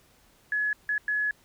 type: tone bursts at uneven times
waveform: sine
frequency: 1696 Hz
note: G#6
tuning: 36 cents sharp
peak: -24 dBFS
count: 3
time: 0.52-0.73 / 0.89-0.98 / 1.08-1.31 s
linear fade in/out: 2 ms
effects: pink hiss -61 dBFS RMS until 1.44 s